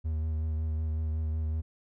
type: tone with vibrato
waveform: triangle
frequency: 78.6 Hz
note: D#2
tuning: 18 cents sharp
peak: -26 dBFS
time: 0.04-1.62 s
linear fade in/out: 20 ms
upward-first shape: sine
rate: 5.4 Hz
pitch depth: 23 cents each way
effects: none